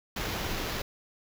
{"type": "noise with sample-and-hold", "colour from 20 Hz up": "pink", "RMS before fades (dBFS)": -33, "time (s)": [0.16, 0.82], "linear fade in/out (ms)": 5, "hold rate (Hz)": 8820, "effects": []}